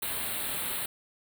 white band-stop noise, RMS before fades -33 dBFS, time 0.02-0.86 s, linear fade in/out 5 ms, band 4300 to 8100 Hz, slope 96 dB/octave, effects none

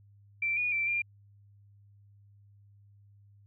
sine tone with pitch steps, 2345 / 2451 / 2341 / 2392 Hz, D7 / D#7 / D7 / D7, -3 / -27 / -6 / +31 cents, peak -27 dBFS, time 0.42-1.02 s, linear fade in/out 5 ms, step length 150 ms, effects added 101 Hz sine -56 dBFS peak until 3.46 s

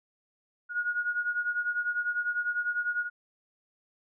sine beating tone pair, 1442 / 1452 Hz, F#6 / F#6, -45 / -33 cents, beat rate 10 Hz, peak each -29 / -33 dBFS, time 0.69-3.1 s, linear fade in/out 50 ms, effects none

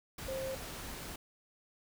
sine tone in noise, 530 Hz, C5, 22 cents sharp, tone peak -36 dBFS, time 0.28-0.55 s, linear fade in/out 5 ms, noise pink, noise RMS -44 dBFS, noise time 0.18-1.16 s, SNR +5 dB, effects none

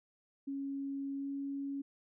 sine tone with pitch glide, 276.1 to 278 Hz, C#4 to C#4, -7 to +5 cents, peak -36 dBFS, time 0.47-1.82 s, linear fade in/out 10 ms, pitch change +12 cents, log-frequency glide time 1.16-1.28 s, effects none

